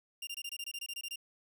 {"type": "tone bursts", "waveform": "sawtooth", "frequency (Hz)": 2794, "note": "F7", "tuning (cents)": 0, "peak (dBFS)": -35, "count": 13, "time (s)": [0.22, 1.159], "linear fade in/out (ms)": 5, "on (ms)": 51, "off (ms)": 23, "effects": []}